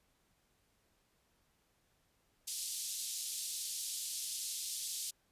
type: band-pass noise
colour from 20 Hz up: white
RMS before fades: -41 dBFS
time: 2.47-5.11 s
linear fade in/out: 10 ms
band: 3600 to 11000 Hz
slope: 24 dB/octave
effects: pink hiss -75 dBFS RMS until 5.31 s + resampled to 32000 Hz